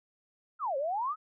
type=exponential two-way sweep; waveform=sine; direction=down then up; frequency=1407 to 523.3 to 1317 Hz; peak=-29 dBFS; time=0.59-1.16 s; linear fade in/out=50 ms; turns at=0.77 s; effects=none